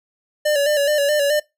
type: tone with vibrato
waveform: square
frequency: 583 Hz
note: D5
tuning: 13 cents flat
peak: -16 dBFS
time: 0.45-1.4 s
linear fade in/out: 10 ms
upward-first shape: square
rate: 4.7 Hz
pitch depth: 49 cents each way
effects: noise-tail reverb RT60 0.2 s tail -21 dB re dry